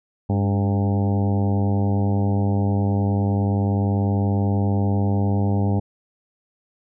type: harmonic tone with a mistuned harmonic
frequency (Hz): 100.3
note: G2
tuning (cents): +40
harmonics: 1 / 2 / 3 / 4 / 5 / 6 / 7 / 8 / 9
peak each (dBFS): -19 / -23 / -29 / -32 / -34 / -37 / -36 / -34 / -41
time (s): 0.29-5.8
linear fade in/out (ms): 10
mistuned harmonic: 3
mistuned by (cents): -57
effects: none